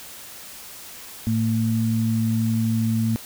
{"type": "tone pair together", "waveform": "sine", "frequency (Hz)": [112.53, 224.7], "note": ["A2", "A3"], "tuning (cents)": [39, 37], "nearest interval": "octave", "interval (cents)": 1198, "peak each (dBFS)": [-22, -21], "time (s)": [1.27, 3.16], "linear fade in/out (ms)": 0, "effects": ["white hiss -40 dBFS RMS until 3.25 s"]}